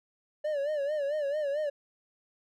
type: tone with vibrato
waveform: triangle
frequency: 584 Hz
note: D5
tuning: 10 cents flat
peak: -26 dBFS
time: 0.44-1.7 s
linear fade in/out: 10 ms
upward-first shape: sine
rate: 4.5 Hz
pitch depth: 99 cents each way
effects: none